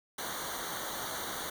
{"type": "noise with comb filter", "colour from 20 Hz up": "pink", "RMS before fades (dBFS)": -38, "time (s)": [0.18, 1.5], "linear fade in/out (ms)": 5, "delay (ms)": 0.39, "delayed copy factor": -0.9, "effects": []}